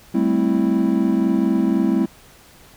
triangle chord, A minor seventh, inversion third, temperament equal, 196 / 220 / 261.6 / 329.6 Hz, G3 / A3 / C4 / E4, 0 / 0 / 0 / 0 cents, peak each -19 dBFS, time 0.14-2.06 s, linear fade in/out 10 ms, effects pink hiss -48 dBFS RMS until 2.76 s

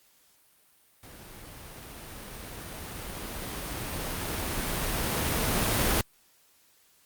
pink noise with level ramp, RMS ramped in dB -48 to -24 dBFS, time 1.03-6.01 s, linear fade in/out 2 ms, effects white hiss -63 dBFS RMS until 7.05 s + Opus 48 kbps

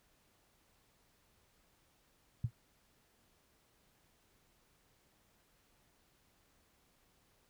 sine tone with exponential decay, 116.9 Hz, A#2, 5 cents sharp, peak -27 dBFS, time 2.44-2.51 s, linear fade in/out 5 ms, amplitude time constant 15 ms, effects pink hiss -72 dBFS RMS until 7.49 s

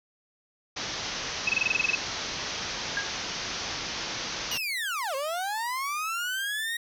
white low-pass noise, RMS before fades -34 dBFS, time 0.76-4.58 s, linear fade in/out 10 ms, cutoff 6300 Hz, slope 96 dB/octave
sine tone bursts, 2582 Hz, E7, 37 cents flat, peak -20 dBFS, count 11, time 1.47-1.952 s, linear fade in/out 5 ms, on 22 ms, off 24 ms
sine tone with exponential decay, 1634 Hz, G#6, 29 cents flat, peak -23 dBFS, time 2.97-3.15 s, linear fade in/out 0 ms, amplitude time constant 38 ms
30% pulse linear two-way sweep, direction down then up, 2965 to 523.3 to 1889 Hz, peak -26 dBFS, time 4.51-6.77 s, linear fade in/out 5 ms, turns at 5.15 s
effects none

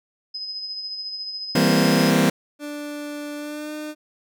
sine tone with tremolo, 5050 Hz, D#8, 25 cents sharp, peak -27 dBFS, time 0.34-2.11 s, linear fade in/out 10 ms, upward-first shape sine, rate 14 Hz, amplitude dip 40%
sawtooth chord, C dominant seventh, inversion first, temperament just, 163.52 / 196.22 / 235.5 / 261.6 Hz, E3 / G3 / Bb3 / C4, -14 / +2 / +18 / 0 cents, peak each -17 dBFS, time 1.55-2.3 s, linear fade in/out 5 ms
30% pulse tone with pitch glide, 293.7 to 303.5 Hz, D4 to D#4, 0 to -43 cents, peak -27 dBFS, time 2.59-3.95 s, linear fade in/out 50 ms, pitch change +57 cents, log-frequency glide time 3.37-3.73 s
effects none

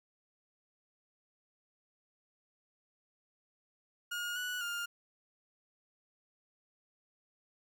30% pulse tone with pitch steps, 1430 / 1473 / 1408 Hz, F6 / F#6 / F6, +41 / -8 / +14 cents, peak -33 dBFS, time 4.11-4.86 s, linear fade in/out 10 ms, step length 250 ms, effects none

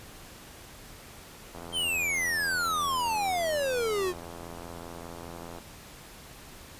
click train, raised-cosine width 1 ms, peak -28 dBFS, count 344, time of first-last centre 1.55-5.585 s, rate 85 Hz
square exponential sweep, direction down, 3194 to 349.2 Hz, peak -27 dBFS, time 1.72-4.14 s, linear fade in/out 50 ms
effects pink hiss -48 dBFS RMS until 6.79 s + resampled to 32000 Hz

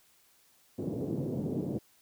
pink band-pass noise, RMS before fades -34 dBFS, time 0.78-1.79 s, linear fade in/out 10 ms, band 130 to 450 Hz, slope 24 dB/octave, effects white hiss -65 dBFS RMS until 2.01 s

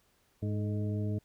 harmonic tone with a mistuned harmonic, 103.83 Hz, G#2, in tune, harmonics 1 / 2 / 3 / 4 / 6, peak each -31 / -37 / -41 / -43 / -47 dBFS, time 0.42-1.19 s, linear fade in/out 10 ms, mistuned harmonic 4, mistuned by +57 cents, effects pink hiss -70 dBFS RMS until 1.24 s

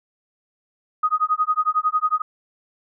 sine tone with tremolo, 1249 Hz, D#6, 6 cents sharp, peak -14 dBFS, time 1.03-2.22 s, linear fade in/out 5 ms, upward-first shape sine, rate 11 Hz, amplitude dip 100%, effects none

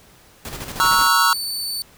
pink noise with tremolo, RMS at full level -30 dBFS, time 0.45-1.07 s, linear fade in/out 0 ms, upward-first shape square, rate 13 Hz, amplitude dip 50%
square chord, F# dominant seventh, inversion first, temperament equal with one note detuned, 932.3 / 1108.7 / 1318.5 / 1449.5 Hz, A#5 / C#6 / E6 / F#6, 0 / 0 / 0 / -36 cents, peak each -22 / -21 / -18 / -21 dBFS, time 0.8-1.33 s, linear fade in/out 0 ms
sawtooth tone, 4515 Hz, C#8, 31 cents sharp, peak -21 dBFS, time 0.86-1.82 s, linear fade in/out 0 ms
effects pink hiss -50 dBFS RMS until 1.97 s

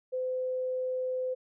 sine tone, 511 Hz, C5, 41 cents flat, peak -29 dBFS, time 0.12-1.35 s, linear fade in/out 20 ms, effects none

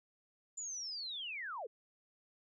sine linear sweep, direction down, 7140 to 388.7 Hz, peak -40 dBFS, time 0.57-1.67 s, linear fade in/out 10 ms, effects none

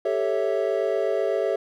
triangle chord, A dominant seventh, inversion third, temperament equal with one note detuned, 392 / 440 / 554.4 / 655.8 Hz, G4 / A4 / C#5 / E5, 0 / 0 / 0 / -9 cents, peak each -25 dBFS, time 0.05-1.56 s, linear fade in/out 5 ms, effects none

